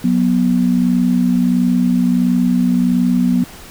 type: tone pair together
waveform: sine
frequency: 182.83 / 244.3 Hz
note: F#3 / B3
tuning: -20 / -19 cents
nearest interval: perfect fourth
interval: 501 cents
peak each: -15 / -13 dBFS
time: 0.04-3.44 s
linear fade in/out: 5 ms
effects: pink hiss -37 dBFS RMS until 3.7 s